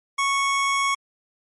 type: tone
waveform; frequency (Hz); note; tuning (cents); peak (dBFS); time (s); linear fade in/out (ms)
25% pulse; 1106; C#6; -4; -16; 0.18-0.95; 10
effects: MP3 48 kbps